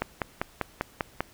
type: click train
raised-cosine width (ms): 0.5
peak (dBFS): -11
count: 7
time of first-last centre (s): 0.02-1.206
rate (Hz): 5.06
effects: pink hiss -55 dBFS RMS until 1.33 s